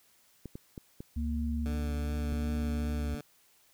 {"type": "clicks", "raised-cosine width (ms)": 3, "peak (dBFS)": -28, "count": 5, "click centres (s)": [0.457, 0.555, 0.778, 1.005, 2.326]}
{"type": "tone with tremolo", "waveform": "sine", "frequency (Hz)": 233.1, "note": "A#3", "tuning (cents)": 0, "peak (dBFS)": -33, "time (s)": [1.16, 3.2], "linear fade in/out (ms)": 20, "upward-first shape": "sine", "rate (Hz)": 0.86, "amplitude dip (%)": 50}
{"type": "tone", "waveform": "sine", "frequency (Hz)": 71.4, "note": "D2", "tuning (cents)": -48, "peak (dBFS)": -31, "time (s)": [1.16, 3.15], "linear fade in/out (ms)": 5}
{"type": "tone with vibrato", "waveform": "15% pulse", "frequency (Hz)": 146.9, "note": "D3", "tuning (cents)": 1, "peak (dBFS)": -33, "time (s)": [1.66, 3.21], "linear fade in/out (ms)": 0, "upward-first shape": "triangle", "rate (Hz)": 2.6, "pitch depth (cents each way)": 19}
{"effects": ["white hiss -65 dBFS RMS until 3.73 s"]}